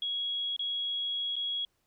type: tone with dropouts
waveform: sine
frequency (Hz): 3322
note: G#7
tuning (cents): 0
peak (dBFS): -30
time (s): 0.02-1.65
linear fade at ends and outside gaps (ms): 2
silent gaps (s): 0.564-0.593 / 1.357-1.364
effects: pink hiss -75 dBFS RMS until 1.86 s